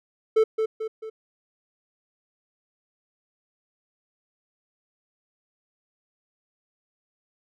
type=tone with echo; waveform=triangle; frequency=440 Hz; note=A4; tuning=in tune; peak=-13 dBFS; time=0.36-0.44 s; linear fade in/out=10 ms; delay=220 ms; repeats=3; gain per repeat=-6 dB; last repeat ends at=1.1 s; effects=none